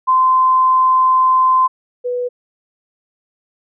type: tone pair in turn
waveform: sine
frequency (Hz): 1034 / 492.2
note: C6 / B4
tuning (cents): -21 / -6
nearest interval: octave + minor second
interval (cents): 1285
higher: first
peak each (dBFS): -9 / -17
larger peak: first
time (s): 0.07-1.68 / 2.04-2.29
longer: first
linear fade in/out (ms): 20
effects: none